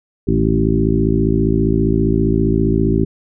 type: harmonic tone with a mistuned harmonic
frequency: 55 Hz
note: A1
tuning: in tune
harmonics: 1 / 2 / 3 / 4 / 5 / 6 / 7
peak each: -20 / -20 / -20 / -20 / -20 / -20 / -20 dBFS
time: 0.27-3.05 s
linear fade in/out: 10 ms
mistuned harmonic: 3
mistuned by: -51 cents
effects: none